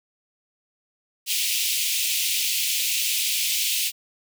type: high-pass noise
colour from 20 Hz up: pink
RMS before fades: -24 dBFS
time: 1.26-3.92 s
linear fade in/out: 50 ms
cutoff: 2400 Hz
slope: 48 dB/octave
effects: none